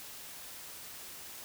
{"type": "silence", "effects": ["white hiss -47 dBFS RMS until 1.44 s"]}